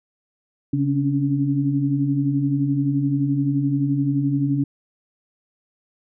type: tone cluster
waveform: sine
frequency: 138.5 / 272.3 / 283.9 Hz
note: C#3 / C#4 / C#4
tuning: -1 / -31 / +41 cents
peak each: -21 / -27 / -21 dBFS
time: 0.73-4.64 s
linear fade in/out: 5 ms
effects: none